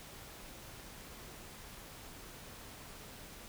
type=silence; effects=pink hiss -51 dBFS RMS until 3.48 s